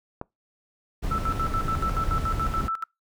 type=click; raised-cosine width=1 ms; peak=-18 dBFS; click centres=0.214 s
type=noise; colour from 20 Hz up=brown; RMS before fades=-28 dBFS; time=1.02-2.69 s; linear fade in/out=20 ms
type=tone with tremolo; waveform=sine; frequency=1324 Hz; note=E6; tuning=7 cents sharp; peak=-24 dBFS; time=1.11-2.84 s; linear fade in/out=5 ms; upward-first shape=square; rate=7 Hz; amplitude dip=80%
effects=noise-tail reverb RT60 0.2 s tail -25 dB re dry